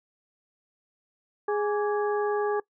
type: harmonic tone with a mistuned harmonic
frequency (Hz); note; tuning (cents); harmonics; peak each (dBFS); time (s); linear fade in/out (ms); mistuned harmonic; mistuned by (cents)
415.3; G#4; 0; 1 / 2 / 3 / 4; -25 / -31 / -35 / -37; 1.48-2.6; 5; 3; -120
effects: noise-tail reverb RT60 0.1 s tail -22 dB re dry